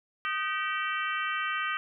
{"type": "harmonic tone with a mistuned harmonic", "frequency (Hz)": 385.1, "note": "G4", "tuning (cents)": -31, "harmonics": [3, 4, 5, 6, 7, 8], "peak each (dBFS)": [-32, -34, -36, -38, -39, -40], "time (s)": [0.25, 1.77], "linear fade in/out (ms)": 0, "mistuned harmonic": 3, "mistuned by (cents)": 120, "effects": []}